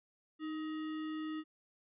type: tone with sample-and-hold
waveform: sine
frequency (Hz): 311.1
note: D#4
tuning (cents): 0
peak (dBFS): -37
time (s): 0.39-1.44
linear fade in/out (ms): 50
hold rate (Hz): 1575
effects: resampled to 8000 Hz